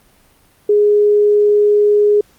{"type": "tone", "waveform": "sine", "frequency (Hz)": 415.3, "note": "G#4", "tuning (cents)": 0, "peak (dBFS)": -8, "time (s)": [0.69, 2.21], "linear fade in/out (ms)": 5, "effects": ["pink hiss -52 dBFS RMS until 2.38 s", "Opus 32 kbps"]}